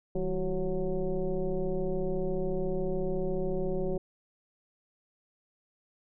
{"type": "tone with frequency modulation", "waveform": "sine", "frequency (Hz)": 196, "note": "G3", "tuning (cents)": 0, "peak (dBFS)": -27, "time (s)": [0.15, 3.98], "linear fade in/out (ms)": 5, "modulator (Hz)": 179, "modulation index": 1.9, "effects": []}